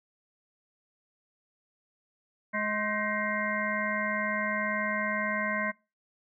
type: harmonic tone with a mistuned harmonic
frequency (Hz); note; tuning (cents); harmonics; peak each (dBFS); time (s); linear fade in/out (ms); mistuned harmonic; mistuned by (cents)
210.5; G#3; +24; 1 / 3 / 5 / 7 / 9 / 10; -35 / -35 / -35 / -35 / -35 / -35; 2.53-5.72; 20; 7; +87
effects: noise-tail reverb RT60 0.3 s tail -24 dB re dry